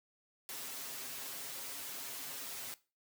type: noise with comb filter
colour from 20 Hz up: white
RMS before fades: -44 dBFS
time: 0.49-2.74 s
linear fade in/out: 0 ms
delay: 7.4 ms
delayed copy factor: +1
effects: noise-tail reverb RT60 0.3 s tail -18 dB re dry + high-pass 150 Hz 12 dB/octave